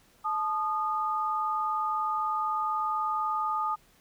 sine tone pair together, 868 / 1227.5 Hz, A5 / D#6, -24 / -24 cents, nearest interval tritone, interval 600 cents, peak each -31 / -28 dBFS, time 0.24-3.76 s, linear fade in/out 20 ms, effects pink hiss -62 dBFS RMS until 4 s

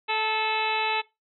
harmonic tone with a mistuned harmonic, 435.3 Hz, A4, 19 cents flat, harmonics 1 / 2 / 3 / 4 / 5 / 6 / 7 / 8 / 9, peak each -34 / -27 / -35 / -37 / -33 / -29 / -38 / -38 / -36 dBFS, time 0.08-1.02 s, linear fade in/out 20 ms, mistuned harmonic 2, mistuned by +17 cents, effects noise-tail reverb RT60 0.2 s tail -18 dB re dry

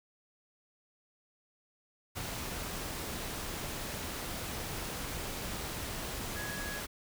sine tone in noise, 1671 Hz, G#6, 10 cents sharp, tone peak -41 dBFS, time 6.35-6.81 s, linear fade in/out 20 ms, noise pink, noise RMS -39 dBFS, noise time 2.15-6.87 s, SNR -5 dB, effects none

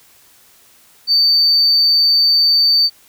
sine tone, 4579 Hz, D8, 45 cents flat, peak -8 dBFS, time 1.07-2.9 s, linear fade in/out 50 ms, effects tanh soft clip ceiling -6 dBFS + white hiss -49 dBFS RMS until 3.08 s

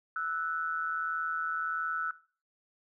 sine tone pair together, 1318.5 / 1480 Hz, E6 / F#6, 0 / 0 cents, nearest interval major second, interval 200 cents, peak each -33 / -34 dBFS, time 0.16-2.11 s, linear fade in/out 2 ms, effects noise-tail reverb RT60 0.4 s tail -18 dB re dry

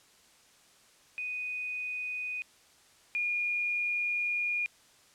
sine tone pair in turn, 2487 / 2430 Hz, D#7 / D#7, -1 / -42 cents, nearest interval unison, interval 41 cents, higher first, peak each -33 / -28 dBFS, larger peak second, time 1.18-2.42 / 3.15-4.66 s, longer second, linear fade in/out 0 ms, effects white hiss -61 dBFS RMS until 5.14 s + low-pass 9000 Hz 12 dB/octave

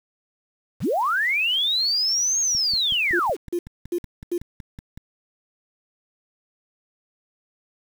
sine linear two-way sweep, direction up then down, 48 to 6580 to 252.8 Hz, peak -19 dBFS, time 0.8-3.37 s, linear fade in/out 50 ms, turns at 2.4 s
click train, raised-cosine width 5 ms, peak -26 dBFS, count 14, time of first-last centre 2.55-4.975 s, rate 5.36 Hz
sine tone bursts, 349.2 Hz, F4, in tune, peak -21 dBFS, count 4, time 3.13-4.38 s, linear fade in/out 5 ms, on 65 ms, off 330 ms
effects 7-bit

